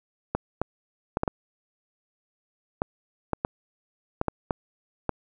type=clicks; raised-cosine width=1 ms; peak=-10 dBFS; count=12; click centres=0.35 / 0.616 / 1.171 / 1.234 / 1.278 / 2.819 / 3.333 / 3.449 / 4.214 / 4.283 / 4.508 / 5.093 s; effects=none